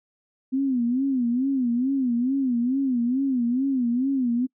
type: tone with vibrato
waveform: sine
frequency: 254.5 Hz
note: C4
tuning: 48 cents flat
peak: -20 dBFS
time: 0.52-4.47 s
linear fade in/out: 20 ms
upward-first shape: sine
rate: 2.3 Hz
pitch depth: 140 cents each way
effects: noise-tail reverb RT60 0.1 s tail -25 dB re dry